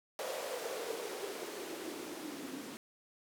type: noise with band-pass filter sweep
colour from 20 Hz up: blue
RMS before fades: -42 dBFS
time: 0.19-2.77 s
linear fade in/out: 0 ms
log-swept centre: 550 to 260 Hz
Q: 5
effects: none